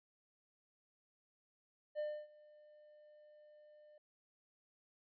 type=tone with ADSR envelope; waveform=triangle; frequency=601 Hz; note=D5; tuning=40 cents sharp; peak=-34 dBFS; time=1.95-3.98 s; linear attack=41 ms; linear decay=280 ms; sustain=-24 dB; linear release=3 ms; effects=resampled to 11025 Hz